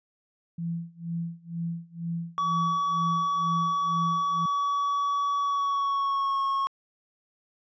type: tone with tremolo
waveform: sine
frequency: 168.4 Hz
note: E3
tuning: 37 cents sharp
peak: -27 dBFS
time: 0.58-4.46 s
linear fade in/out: 5 ms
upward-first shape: sine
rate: 2.1 Hz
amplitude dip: 95%
type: tone with pitch glide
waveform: triangle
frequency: 1136 to 1093.5 Hz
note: C#6 to C#6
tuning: +42 to -24 cents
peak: -22 dBFS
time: 2.38-6.67 s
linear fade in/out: 0 ms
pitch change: -66 cents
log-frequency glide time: 5.38-6.41 s
effects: resampled to 16000 Hz